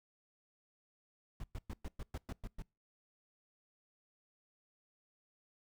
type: noise bursts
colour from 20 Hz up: brown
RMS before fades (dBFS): -42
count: 9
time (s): 1.4-2.622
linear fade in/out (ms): 2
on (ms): 38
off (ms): 110
effects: noise-tail reverb RT60 0.3 s tail -26 dB re dry